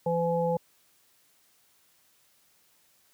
harmonic tone, 169.1 Hz, E3, 44 cents sharp, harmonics 1 / 3 / 5, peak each -30 / -26 / -31 dBFS, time 0.06-0.57 s, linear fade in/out 5 ms, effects white hiss -65 dBFS RMS until 3.13 s + high-pass 60 Hz 12 dB/octave

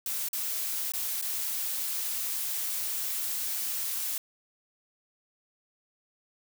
blue noise with dropouts, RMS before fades -32 dBFS, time 0.06-4.18 s, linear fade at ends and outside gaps 2 ms, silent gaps 0.286-0.331 / 0.92-0.936 / 1.215-1.223 s, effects none

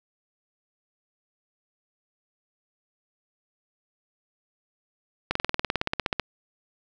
slowing click train, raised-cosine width 0.3 ms, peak -8 dBFS, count 17, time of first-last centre 5.31-6.197 s, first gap 44 ms, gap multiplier 1.03, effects none

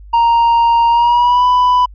triangle tone with pitch glide, 932.3 to 993.5 Hz, A#5 to B5, 0 to +10 cents, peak -6 dBFS, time 0.13-1.86 s, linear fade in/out 10 ms, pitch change +110 cents, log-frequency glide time 0.89-1.45 s, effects added 50 Hz sine -33 dBFS peak until 1.94 s + resampled to 11025 Hz

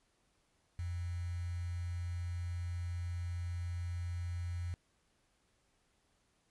sine tone with quantisation, 87.31 Hz, F2, in tune, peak -36 dBFS, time 0.79-4.74 s, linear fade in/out 0 ms, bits 9, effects pink hiss -75 dBFS RMS until 6.5 s + resampled to 24000 Hz

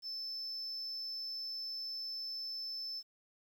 sine tone, 5274 Hz, E8, in tune, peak -37 dBFS, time 0.02-3.03 s, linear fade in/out 50 ms, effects tanh soft clip ceiling -37 dBFS + 11-bit

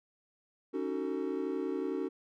triangle chord, D# half-diminished seventh, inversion third, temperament just, 280 / 311.1 / 373.4 / 448 Hz, C#4 / D#4 / F#4 / A4, +18 / 0 / +16 / +31 cents, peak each -35 / -37 / -34 / -37 dBFS, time 0.73-2.09 s, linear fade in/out 20 ms, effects none

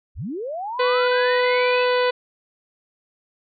sine linear sweep, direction up, 36.14 to 2663 Hz, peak -26 dBFS, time 0.15-1.86 s, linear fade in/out 50 ms
harmonic tone, 496.9 Hz, B4, 11 cents sharp, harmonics 1 / 2 / 3 / 4 / 5 / 6 / 7 / 8 / 9, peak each -18 / -24 / -28 / -30 / -32 / -34 / -35 / -36 / -37 dBFS, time 0.79-2.11 s, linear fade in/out 10 ms
effects none

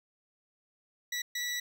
20% pulse tone bursts at uneven times, 1952 Hz, B6, 21 cents flat, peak -27 dBFS, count 2, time 1.12-1.22 / 1.35-1.6 s, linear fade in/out 5 ms, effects none

